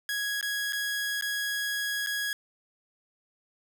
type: tone with dropouts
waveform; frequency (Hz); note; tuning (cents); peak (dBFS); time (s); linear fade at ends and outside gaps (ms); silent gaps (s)
sawtooth; 1661.2; G#6; 0; -25; 0.09-2.33; 1; 0.411-0.427 / 0.724-0.731 / 1.211-1.223 / 2.063-2.07
effects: none